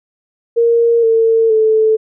sine tone with pitch steps, 466.2 / 451.9 / 438 Hz, A#4 / A4 / A4, 0 / +46 / -8 cents, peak -8 dBFS, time 0.56-1.97 s, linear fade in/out 20 ms, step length 470 ms, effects none

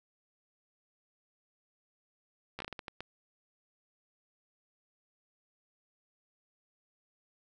slowing click train, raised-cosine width 0.3 ms, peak -24 dBFS, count 9, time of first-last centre 2.59-3.006 s, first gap 13 ms, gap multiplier 1.38, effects none

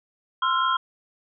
sine tone cluster, 1042 / 1343 / 1408 / 3236 Hz, C6 / E6 / F6 / G#7, -7 / +32 / +14 / -46 cents, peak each -23 / -24 / -28 / -30 dBFS, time 0.42-0.77 s, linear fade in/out 5 ms, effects none

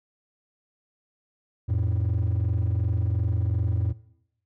triangle tone pair together, 87.26 / 110 Hz, F2 / A2, -1 / 0 cents, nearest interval major third, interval 401 cents, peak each -21 dBFS, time 1.68-3.93 s, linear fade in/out 20 ms, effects noise-tail reverb RT60 0.8 s tail -20 dB re dry + tanh soft clip ceiling -17 dBFS

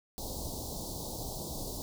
pink band-stop noise, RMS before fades -39 dBFS, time 0.18-1.82 s, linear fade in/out 0 ms, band 920 to 3900 Hz, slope 48 dB/octave, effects none

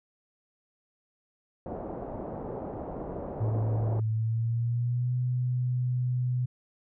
white low-pass noise, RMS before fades -37 dBFS, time 1.66-4 s, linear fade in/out 2 ms, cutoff 710 Hz, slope 24 dB/octave
sine tone with pitch glide, 110 to 124.91 Hz, A2 to B2, 0 to +20 cents, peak -25 dBFS, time 3.4-6.46 s, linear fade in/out 10 ms, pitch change +220 cents, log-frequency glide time 4.1-5.14 s
effects none

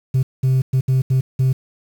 sine tone bursts at uneven times, 130.81 Hz, C3, in tune, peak -10 dBFS, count 6, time 0.14-0.23 / 0.43-0.62 / 0.73-0.81 / 0.88-1.02 / 1.1-1.21 / 1.39-1.53 s, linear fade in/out 10 ms, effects tanh soft clip ceiling -12 dBFS + 7-bit

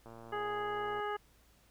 click train, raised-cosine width 1 ms, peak -37 dBFS, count 109, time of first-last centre 0.06-0.999 s, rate 115 Hz
harmonic tone, 415.3 Hz, G#4, in tune, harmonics 1 / 2 / 3 / 4 / 5 / 7, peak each -38 / -39 / -40 / -44 / -51 / -52 dBFS, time 0.32-1.17 s, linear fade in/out 10 ms
effects added 56 Hz sine -67 dBFS peak until 1.7 s + pink hiss -67 dBFS RMS until 1.7 s

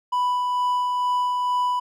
triangle tone with tremolo, 990 Hz, B5, 4 cents sharp, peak -17 dBFS, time 0.12-1.8 s, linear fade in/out 10 ms, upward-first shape sine, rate 2.2 Hz, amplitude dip 25%, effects none

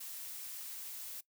blue noise, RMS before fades -45 dBFS, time 0-1.21 s, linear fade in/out 10 ms, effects noise-tail reverb RT60 0.1 s tail -19 dB re dry

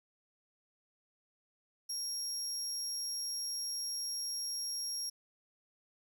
30% pulse tone, 5588 Hz, F8, in tune, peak -32 dBFS, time 1.89-5.1 s, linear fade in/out 10 ms, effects none

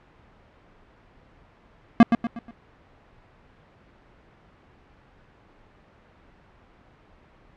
square tone with echo, 233.2 Hz, A#3, 1 cent sharp, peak -8 dBFS, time 2-2.03 s, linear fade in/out 2 ms, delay 120 ms, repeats 4, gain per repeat -8 dB, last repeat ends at 2.51 s, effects pink hiss -55 dBFS RMS until 7.56 s + low-pass 2000 Hz 12 dB/octave

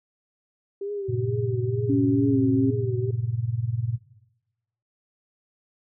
sine tone with vibrato, 392 Hz, G4, in tune, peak -28 dBFS, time 0.81-3.11 s, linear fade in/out 5 ms, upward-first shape triangle, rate 2.2 Hz, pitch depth 100 cents each way
sine tone with tremolo, 116.54 Hz, A#2, in tune, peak -20 dBFS, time 1.08-3.98 s, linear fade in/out 20 ms, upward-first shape sine, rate 20 Hz, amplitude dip 90%
sine tone with pitch glide, 279.7 to 269.2 Hz, C#4 to C4, +16 to +49 cents, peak -19 dBFS, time 1.89-2.71 s, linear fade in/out 10 ms, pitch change -67 cents, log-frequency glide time 2.28-2.37 s
effects noise-tail reverb RT60 1.0 s tail -19 dB re dry

